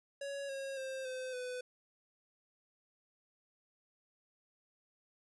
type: tone with pitch steps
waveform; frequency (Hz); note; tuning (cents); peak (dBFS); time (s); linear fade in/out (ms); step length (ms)
square; 559 / 543.7 / 528.8 / 514.4 / 500.3; C#5 / C#5 / C5 / C5 / B4; +14 / -34 / +18 / -30 / +22; -40; 0.21-1.61; 5; 280
effects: resampled to 24000 Hz + 13-bit